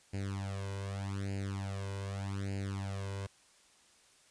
sawtooth tone with flanger, 98.3 Hz, G2, 5 cents sharp, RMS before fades -38 dBFS, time 0.13-3.27 s, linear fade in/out 10 ms, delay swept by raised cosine 0.42 to 2.02 ms, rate 0.83 Hz, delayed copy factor +1, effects white hiss -64 dBFS RMS until 4.3 s + resampled to 22050 Hz

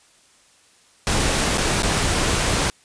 pink noise with dropouts, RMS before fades -20 dBFS, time 1.07-2.7 s, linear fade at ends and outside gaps 0 ms, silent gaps 1.575-1.581 / 1.822-1.832 s, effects white hiss -55 dBFS RMS until 2.84 s + resampled to 22050 Hz

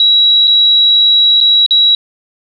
sine tone with dropouts, 3883 Hz, B7, 30 cents flat, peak -5 dBFS, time 0-1.95 s, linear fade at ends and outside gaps 2 ms, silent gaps 0.473-0.477 / 1.404-1.41 / 1.663-1.708 s, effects none

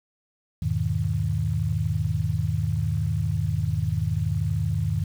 sine chord, E major seventh, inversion none, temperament equal with one note detuned, 82.41 / 102.63 / 123.47 / 155.56 Hz, E2 / G#2 / B2 / D#3, 0 / -20 / 0 / 0 cents, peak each -29 / -26 / -30 / -27 dBFS, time 0.62-5.04 s, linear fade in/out 5 ms, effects 8-bit

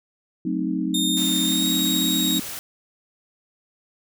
sine chord, F# diminished seventh, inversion none, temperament equal, 185 / 220 / 261.6 / 311.1 Hz, F#3 / A3 / C4 / Eb4, 0 / 0 / 0 / 0 cents, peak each -27 / -30 / -27 / -26 dBFS, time 0.45-2.4 s, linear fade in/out 5 ms
sawtooth tone with pitch glide, 3660 to 3769 Hz, A#7 to A#7, -32 to +18 cents, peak -19 dBFS, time 0.94-2.39 s, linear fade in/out 5 ms, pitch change +50 cents, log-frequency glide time 1.44-1.68 s
white noise, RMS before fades -33 dBFS, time 1.17-2.59 s, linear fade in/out 0 ms
effects none

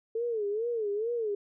sine tone with vibrato, 440 Hz, A4, in tune, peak -28 dBFS, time 0.15-1.35 s, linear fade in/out 5 ms, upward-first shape sine, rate 2.3 Hz, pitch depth 150 cents each way, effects none

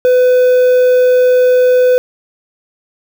triangle tone with quantisation, 502 Hz, B4, 28 cents sharp, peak -4 dBFS, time 0.05-1.98 s, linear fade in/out 0 ms, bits 5, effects none

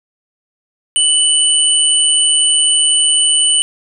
sine tone pair together, 2978 / 8924 Hz, F#7 / C#9, +11 / +11 cents, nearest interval octave + perfect fifth, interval 1900 cents, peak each -12 dBFS, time 0.96-3.62 s, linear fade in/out 0 ms, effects none

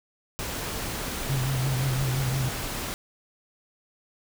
pink noise, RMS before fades -32 dBFS, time 0.39-2.94 s, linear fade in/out 0 ms
sine tone with vibrato, 131.3 Hz, C3, 6 cents sharp, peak -24 dBFS, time 1.29-2.49 s, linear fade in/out 10 ms, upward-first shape triangle, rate 5.8 Hz, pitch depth 83 cents each way
effects none

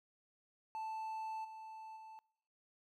triangle tone with level steps, 880 Hz, A5, in tune, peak -38 / -46 / -49 dBFS, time 0.75-2.19 s, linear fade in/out 0 ms, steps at 1.44 / 1.96 s, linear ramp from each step 10 ms, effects noise-tail reverb RT60 0.9 s tail -26 dB re dry

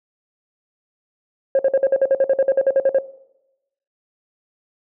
sine tone bursts, 540 Hz, C#5, 45 cents flat, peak -10 dBFS, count 16, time 1.55-2.986 s, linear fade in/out 2 ms, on 41 ms, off 52 ms, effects noise-tail reverb RT60 0.9 s tail -19 dB re dry + tanh soft clip ceiling -9 dBFS

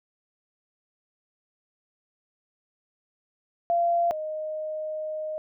sine tone pair in turn, 687 / 619.7 Hz, F5 / D#5, -29 / -7 cents, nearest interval major second, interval 178 cents, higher first, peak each -20 / -29 dBFS, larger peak first, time 3.7-4.11 / 4.11-5.38 s, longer second, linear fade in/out 0 ms, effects none

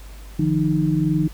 sine tone cluster, 149.8 / 171.8 / 308.3 Hz, D3 / F3 / D#4, +35 / -28 / -16 cents, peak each -21 dBFS, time 0.39-1.28 s, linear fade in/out 5 ms, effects added 50 Hz sine -36 dBFS peak until 1.33 s + pink hiss -47 dBFS RMS until 1.33 s

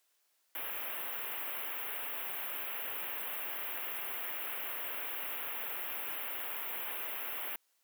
white band-stop noise, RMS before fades -39 dBFS, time 0.55-7.56 s, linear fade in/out 2 ms, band 3100 to 12000 Hz, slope 48 dB/octave, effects white hiss -75 dBFS RMS until 7.83 s + high-pass 400 Hz 12 dB/octave

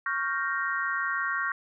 sine chord, G half-diminished seventh, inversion second, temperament equal with one note detuned, 1108.7 / 1396.9 / 1562.6 / 1864.7 Hz, Db6 / F6 / G6 / Bb6, 0 / 0 / -6 / 0 cents, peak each -32 dBFS, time 0.06-1.52 s, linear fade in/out 2 ms, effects none

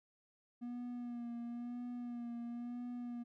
triangle tone with vibrato, 240 Hz, B3, 49 cents flat, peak -39 dBFS, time 0.61-3.24 s, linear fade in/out 20 ms, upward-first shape sine, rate 0.99 Hz, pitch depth 30 cents each way, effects none

